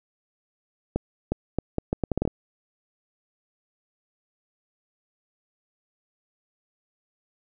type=accelerating click train; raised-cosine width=2 ms; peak=-10 dBFS; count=11; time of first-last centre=0.96-2.276 s; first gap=360 ms; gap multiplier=0.74; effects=none